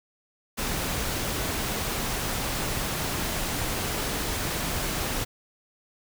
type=noise; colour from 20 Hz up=pink; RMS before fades=-29 dBFS; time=0.57-5.25 s; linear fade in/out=20 ms; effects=none